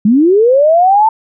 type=linear sweep; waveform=sine; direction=up; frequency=196.3 to 899 Hz; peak=-5 dBFS; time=0.05-1.09 s; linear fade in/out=5 ms; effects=none